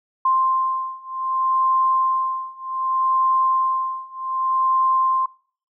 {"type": "beating tone pair", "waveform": "sine", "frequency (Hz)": [1048, 1048.65], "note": ["C6", "C6"], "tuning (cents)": [2, 4], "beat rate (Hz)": 0.65, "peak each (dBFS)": [-21, -20], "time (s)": [0.25, 5.26], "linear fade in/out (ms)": 5, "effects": ["noise-tail reverb RT60 0.5 s tail -23 dB re dry"]}